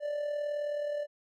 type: tone with amplitude modulation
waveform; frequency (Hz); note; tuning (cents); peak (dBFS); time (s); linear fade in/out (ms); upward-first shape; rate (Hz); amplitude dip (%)
triangle; 587.3; D5; 0; -27; 0-1.07; 50; sine; 39.2; 45
effects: none